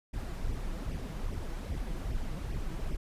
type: noise with flanger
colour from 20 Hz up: brown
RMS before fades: -35 dBFS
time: 0.13-2.97 s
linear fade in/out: 10 ms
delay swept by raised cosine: 0.35 to 6.25 ms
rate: 2.5 Hz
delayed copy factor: +0.7
effects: resampled to 32000 Hz